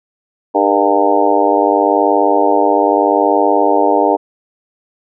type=harmonic tone with a mistuned harmonic; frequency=100.8 Hz; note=G2; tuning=49 cents sharp; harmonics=3 / 4 / 5 / 6 / 7 / 8 / 9; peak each=-17 / -17 / -17 / -17 / -17 / -17 / -17 dBFS; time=0.54-4.17 s; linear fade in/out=20 ms; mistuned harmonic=5; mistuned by=-78 cents; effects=none